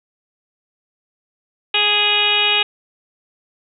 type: harmonic tone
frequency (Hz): 415.3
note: G#4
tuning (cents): 0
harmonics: 1 / 2 / 3 / 4 / 5 / 6 / 7 / 8 / 9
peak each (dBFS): -28 / -25 / -29 / -28 / -29 / -18 / -18 / -23 / -22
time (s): 1.74-2.63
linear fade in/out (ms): 5
effects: none